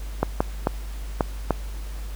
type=clicks; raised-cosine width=1 ms; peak=-5 dBFS; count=5; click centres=0.23 / 0.405 / 0.671 / 1.208 / 1.507 s; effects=added 50 Hz sine -30 dBFS peak until 2.15 s + pink hiss -45 dBFS RMS until 2.15 s